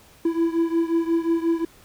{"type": "beating tone pair", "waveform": "triangle", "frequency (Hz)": [330.9, 336.5], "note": ["E4", "E4"], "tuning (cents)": [7, 36], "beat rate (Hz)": 5.6, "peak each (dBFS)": [-19, -22], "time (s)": [0.25, 1.65], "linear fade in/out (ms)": 5, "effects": ["pink hiss -52 dBFS RMS until 1.84 s"]}